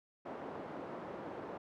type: band-pass noise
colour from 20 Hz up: pink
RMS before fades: -45 dBFS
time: 0.25-1.58 s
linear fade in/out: 10 ms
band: 280 to 910 Hz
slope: 12 dB/octave
effects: none